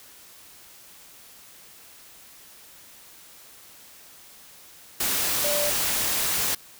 sine tone in noise, 587.3 Hz, D5, in tune, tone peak -26 dBFS, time 5.44-5.7 s, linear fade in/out 5 ms, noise white, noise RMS -25 dBFS, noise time 5-6.55 s, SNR -4 dB, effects white hiss -49 dBFS RMS until 6.79 s

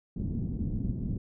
white low-pass noise, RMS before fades -32 dBFS, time 0.16-1.18 s, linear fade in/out 5 ms, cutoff 230 Hz, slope 24 dB/octave, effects none

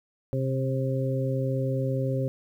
harmonic tone with a mistuned harmonic, 132.8 Hz, C3, 26 cents sharp, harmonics 1 / 2 / 3 / 4, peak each -26 / -33 / -34 / -31 dBFS, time 0.33-2.28 s, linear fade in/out 0 ms, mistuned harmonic 1, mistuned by -24 cents, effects 10-bit

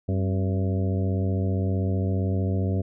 harmonic tone with a mistuned harmonic, 95.4 Hz, G2, 47 cents flat, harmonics 1 / 2 / 3 / 4 / 5 / 6 / 7, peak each -23 / -29 / -33 / -35 / -37 / -39 / -40 dBFS, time 0.08-2.82 s, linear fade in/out 10 ms, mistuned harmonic 3, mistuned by -84 cents, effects none

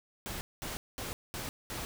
pink noise bursts, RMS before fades -39 dBFS, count 5, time 0.26-1.85 s, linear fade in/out 0 ms, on 150 ms, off 210 ms, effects none

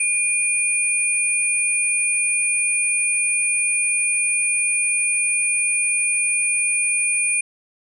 sine tone pair together, 2431 / 9312 Hz, D#7 / D9, -41 / -16 cents, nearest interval octave + major seventh, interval 2325 cents, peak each -20 dBFS, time 0-7.41 s, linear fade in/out 5 ms, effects none

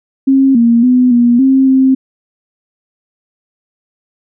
sine tone with pitch steps, 269.1 / 233.6 / 251 / 239.5 / 266.3 / 263.8 Hz, C4 / A#3 / B3 / A#3 / C4 / C4, +49 / +4 / +28 / +47 / +31 / +14 cents, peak -5 dBFS, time 0.27-1.95 s, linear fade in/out 10 ms, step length 280 ms, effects none

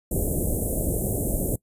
pink band-stop noise, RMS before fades -25 dBFS, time 0.11-1.56 s, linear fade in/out 5 ms, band 630 to 8200 Hz, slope 48 dB/octave, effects noise-tail reverb RT60 0.1 s tail -23 dB re dry + resampled to 32000 Hz

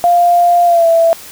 sine tone with pitch glide, 698.5 to 664.3 Hz, F5 to E5, 0 to +13 cents, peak -6 dBFS, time 0.04-1.13 s, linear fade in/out 0 ms, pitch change -87 cents, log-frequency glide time 0.65-0.87 s, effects white hiss -33 dBFS RMS until 1.31 s

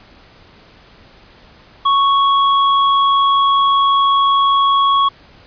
sine tone with hard clipping, 1108.7 Hz, C#6, in tune, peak -12 dBFS, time 1.85-5.09 s, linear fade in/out 10 ms, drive 14 dB, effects pink hiss -45 dBFS RMS until 5.46 s + resampled to 11025 Hz

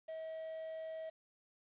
triangle tone, 641 Hz, E5, 49 cents flat, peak -40 dBFS, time 0.08-1.1 s, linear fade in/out 10 ms, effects resampled to 8000 Hz + 11-bit

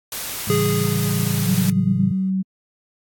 white noise, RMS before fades -28 dBFS, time 0.12-1.7 s, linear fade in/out 2 ms
sine chord, A dominant seventh, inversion none, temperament equal, 110 / 138.59 / 164.81 / 196 Hz, A2 / C#3 / E3 / G3, 0 / 0 / 0 / 0 cents, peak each -24 dBFS, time 0.47-2.12 s, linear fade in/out 10 ms
square tone with exponential decay, 413.7 Hz, G#4, 7 cents flat, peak -18 dBFS, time 0.5-2.3 s, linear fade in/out 0 ms, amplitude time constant 390 ms
sine tone with pitch glide, 184.3 to 189.59 Hz, F#3 to F#3, -7 to +42 cents, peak -18 dBFS, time 1.44-2.43 s, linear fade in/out 20 ms, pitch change +49 cents, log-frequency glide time 1.62-2.04 s
effects AAC 64 kbps

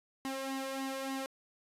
sawtooth tone with flanger, 268.2 Hz, C4, 43 cents sharp, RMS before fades -38 dBFS, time 0.25-1.26 s, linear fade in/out 0 ms, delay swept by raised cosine 1 to 1.8 ms, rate 3.4 Hz, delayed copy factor +0.7, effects resampled to 32000 Hz

